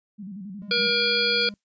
sine tone with vibrato, 196 Hz, G3, in tune, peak -34 dBFS, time 0.18-0.91 s, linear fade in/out 20 ms, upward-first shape square, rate 11 Hz, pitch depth 110 cents each way
triangle tone, 204.9 Hz, G#3, 23 cents flat, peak -35 dBFS, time 0.62-1.54 s, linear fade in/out 0 ms
harmonic tone, 476.6 Hz, A#4, 38 cents sharp, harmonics 1 / 3 / 5 / 7 / 9 / 10, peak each -27 / -27 / -27 / -27 / -27 / -27 dBFS, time 0.71-1.49 s, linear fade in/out 2 ms
blue noise with exponential decay, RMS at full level -42 dBFS, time 1.41-1.64 s, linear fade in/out 2 ms, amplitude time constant 49 ms
effects noise-tail reverb RT60 0.1 s tail -26 dB re dry + resampled to 16000 Hz

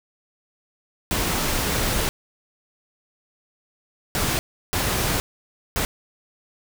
pink noise bursts at uneven times, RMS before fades -23 dBFS, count 4, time 1.11-2.09 / 4.15-4.39 / 4.73-5.2 / 5.76-5.85 s, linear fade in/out 0 ms, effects none

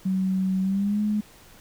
sine tone with pitch glide, 188.7 to 210.6 Hz, F#3 to G#3, +34 to +24 cents, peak -21 dBFS, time 0.05-1.21 s, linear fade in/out 10 ms, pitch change +190 cents, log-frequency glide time 0.62-1.01 s, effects pink hiss -51 dBFS RMS until 1.6 s

